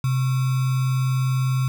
sine tone with sample-and-hold, 130 Hz, C3, 11 cents flat, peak -18 dBFS, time 0.04-1.68 s, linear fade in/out 2 ms, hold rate 1225 Hz, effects none

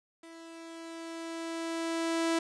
sawtooth tone with level ramp, 330 Hz, E4, 2 cents sharp, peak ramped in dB -44 to -22 dBFS, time 0.23-2.39 s, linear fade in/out 5 ms, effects resampled to 22050 Hz + 10-bit

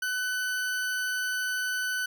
40% pulse tone, 1502 Hz, F#6, 26 cents sharp, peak -27 dBFS, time 0.02-2.06 s, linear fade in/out 5 ms, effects none

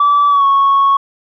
sine tone with pitch glide, 1155 to 1104.8 Hz, D6 to C#6, -29 to -6 cents, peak -6 dBFS, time 0-0.97 s, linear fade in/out 5 ms, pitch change -77 cents, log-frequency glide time 0.29-0.45 s, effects tanh soft clip ceiling -5 dBFS

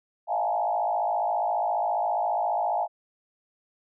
sine tone with frequency modulation, 768 Hz, G5, 36 cents flat, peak -23 dBFS, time 0.27-2.88 s, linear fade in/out 50 ms, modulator 54.7 Hz, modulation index 2.3, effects none

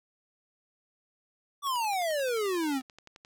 square exponential sweep, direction down, 1174.7 to 252.4 Hz, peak -28 dBFS, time 1.62-2.82 s, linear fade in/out 50 ms
click train, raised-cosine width 0.2 ms, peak -32 dBFS, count 19, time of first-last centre 1.67-3.249 s, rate 11.4 Hz
effects none

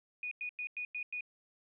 sine tone bursts, 2467 Hz, D#7, 15 cents flat, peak -36 dBFS, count 6, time 0.23-1.208 s, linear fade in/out 2 ms, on 83 ms, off 96 ms, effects none

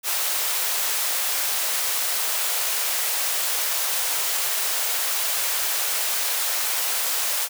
white high-pass noise, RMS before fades -24 dBFS, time 0.03-7.49 s, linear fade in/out 50 ms, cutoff 490 Hz, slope 24 dB/octave, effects none

